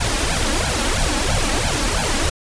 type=noise with flanger; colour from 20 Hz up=pink; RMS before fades=-19 dBFS; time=0-2.3 s; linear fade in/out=10 ms; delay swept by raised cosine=1.2 to 3.7 ms; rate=3 Hz; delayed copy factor=+1; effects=resampled to 22050 Hz